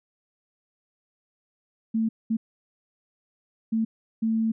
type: tone bursts at uneven times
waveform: sine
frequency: 223.4 Hz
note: A3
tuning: 27 cents sharp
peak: -21 dBFS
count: 4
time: 1.94-2.09 / 2.3-2.37 / 3.72-3.85 / 4.22-4.52 s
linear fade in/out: 10 ms
effects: none